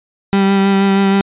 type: tone with vibrato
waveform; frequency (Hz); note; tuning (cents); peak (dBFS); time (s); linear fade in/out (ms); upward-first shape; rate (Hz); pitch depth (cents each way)
35% pulse; 196; G3; 0; -8; 0.33-1.21; 0; sine; 6.3; 14
effects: resampled to 8000 Hz